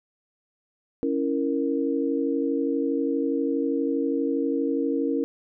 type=chord; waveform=sine; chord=A# diminished; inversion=first; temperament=equal; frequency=277.2 / 329.6 / 466.2 Hz; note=C#4 / E4 / A#4; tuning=0 / 0 / 0 cents; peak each=-25 / -28 / -27 dBFS; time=1.03-5.24 s; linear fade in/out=0 ms; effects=none